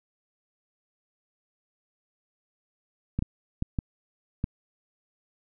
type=clicks; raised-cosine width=5 ms; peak=-14 dBFS; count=5; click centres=3.19 / 3.224 / 3.624 / 3.788 / 4.441 s; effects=none